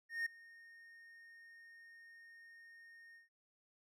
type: tone with ADSR envelope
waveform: triangle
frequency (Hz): 1843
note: A#6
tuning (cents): -20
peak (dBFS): -32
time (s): 0.09-3.29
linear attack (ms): 170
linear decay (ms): 6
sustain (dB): -23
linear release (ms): 140
effects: none